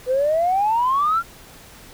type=exponential sweep; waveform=sine; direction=up; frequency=493.7 to 1405 Hz; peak=-15 dBFS; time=0.06-1.23 s; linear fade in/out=50 ms; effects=tanh soft clip ceiling -11 dBFS + pink hiss -44 dBFS RMS until 1.93 s